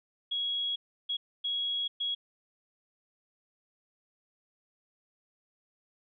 sine tone bursts at uneven times, 3322 Hz, G#7, in tune, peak -29 dBFS, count 4, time 0.31-0.76 / 1.09-1.17 / 1.44-1.88 / 2-2.15 s, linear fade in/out 10 ms, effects none

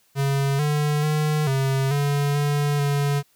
square tone with pitch steps, 138.4 / 148.7 / 152.2 / 134.8 / 143.2 / 145.2 / 142.7 Hz, C#3 / D3 / D#3 / C#3 / D3 / D3 / D3, -2 / +22 / -38 / -48 / -43 / -19 / -49 cents, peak -20 dBFS, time 0.15-3.23 s, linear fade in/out 50 ms, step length 440 ms, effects white hiss -62 dBFS RMS until 3.35 s

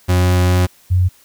40% pulse / sine tone pair in turn, 90.4 / 91.08 Hz, F#2 / F#2, -40 / -27 cents, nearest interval unison, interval 13 cents, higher second, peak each -10 dBFS, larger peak neither, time 0.08-0.67 / 0.9-1.09 s, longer first, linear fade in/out 20 ms, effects white hiss -50 dBFS RMS until 1.24 s

